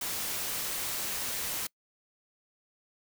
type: noise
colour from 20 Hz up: white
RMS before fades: -34 dBFS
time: 0.01-1.67 s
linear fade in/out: 5 ms
effects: noise-tail reverb RT60 0.1 s tail -24 dB re dry